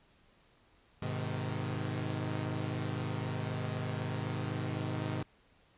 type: chord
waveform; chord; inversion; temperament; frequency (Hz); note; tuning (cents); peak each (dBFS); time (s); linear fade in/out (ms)
sawtooth; Ab major; none; equal with one note detuned; 103.83 / 127.83 / 155.56; Ab2 / C3 / Eb3; 0 / -40 / 0; -34 / -34 / -35; 1.02-5.23; 5
effects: pink hiss -66 dBFS RMS until 5.77 s + resampled to 8000 Hz